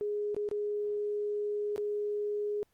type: tone with dropouts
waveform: sine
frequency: 415.3 Hz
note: G#4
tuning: in tune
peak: -30 dBFS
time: 0.01-2.63 s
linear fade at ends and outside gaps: 0 ms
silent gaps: 0.346-0.365 / 0.489-0.513 / 1.761-1.779 s
effects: pink hiss -74 dBFS RMS until 2.73 s + Opus 24 kbps